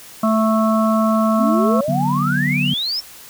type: harmonic tone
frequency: 220 Hz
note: A3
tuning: in tune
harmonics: 1 / 3 / 5 / 6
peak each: -15 / -20 / -21 / -25 dBFS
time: 0.23-1.81 s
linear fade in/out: 5 ms
type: exponential sweep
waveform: sine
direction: up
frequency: 239 to 5520 Hz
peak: -19 dBFS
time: 1.38-3.01 s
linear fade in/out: 20 ms
type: chord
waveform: sine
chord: B minor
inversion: first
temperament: equal with one note detuned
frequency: 146.83 / 185 / 243.8 Hz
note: D3 / F#3 / B3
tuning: 0 / 0 / -22 cents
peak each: -20 / -22 / -22 dBFS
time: 1.88-2.74 s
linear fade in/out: 5 ms
effects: white hiss -40 dBFS RMS until 3.29 s